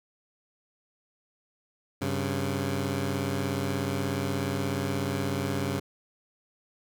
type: tone pair together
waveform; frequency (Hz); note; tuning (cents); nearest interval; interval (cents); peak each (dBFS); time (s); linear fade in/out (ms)
15% pulse; 96.8 / 136.9; G2 / C#3; -21 / -21; tritone; 600; -24; 2.01-5.8; 10
effects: none